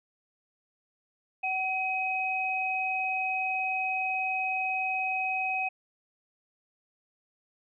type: tone pair together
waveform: sine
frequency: 753.6 / 2530 Hz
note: F#5 / D#7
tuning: +32 / +28 cents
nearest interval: octave + major sixth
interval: 2096 cents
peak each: -31 / -29 dBFS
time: 1.43-5.69 s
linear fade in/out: 10 ms
effects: none